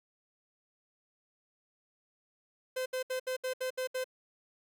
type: tone bursts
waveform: 45% pulse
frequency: 514 Hz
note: C5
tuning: 31 cents flat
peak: -32 dBFS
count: 8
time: 2.76-4.043 s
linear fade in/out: 10 ms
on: 100 ms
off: 69 ms
effects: none